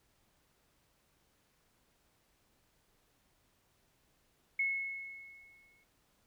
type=tone with exponential decay; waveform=sine; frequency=2186 Hz; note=C#7; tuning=25 cents flat; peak=-28 dBFS; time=4.59-5.84 s; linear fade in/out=5 ms; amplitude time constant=270 ms; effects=pink hiss -73 dBFS RMS until 6.26 s